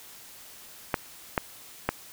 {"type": "clicks", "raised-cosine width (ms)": 0.5, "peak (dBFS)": -8, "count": 3, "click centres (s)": [0.942, 1.378, 1.89], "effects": ["white hiss -48 dBFS RMS until 2.12 s"]}